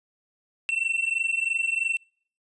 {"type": "tone pair together", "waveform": "triangle", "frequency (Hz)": [2686, 2709], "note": ["E7", "E7"], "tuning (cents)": [32, 47], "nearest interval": "unison", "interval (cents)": 15, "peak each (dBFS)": -25, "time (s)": [0.69, 1.97], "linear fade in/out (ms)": 0, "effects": ["noise-tail reverb RT60 0.5 s tail -26 dB re dry", "resampled to 24000 Hz"]}